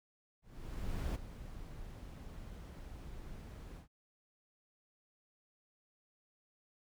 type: noise with ADSR envelope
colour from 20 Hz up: brown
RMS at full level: -36 dBFS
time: 0.42-3.88 s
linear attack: 730 ms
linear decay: 16 ms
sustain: -12 dB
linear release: 110 ms
effects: none